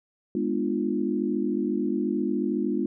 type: chord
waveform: sine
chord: G# diminished seventh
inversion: none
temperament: equal with one note detuned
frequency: 207.7 / 246.9 / 300.9 / 349.2 Hz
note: G#3 / B3 / D4 / F4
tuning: 0 / 0 / +42 / 0 cents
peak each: -29 dBFS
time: 0.35-2.86 s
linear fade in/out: 2 ms
effects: none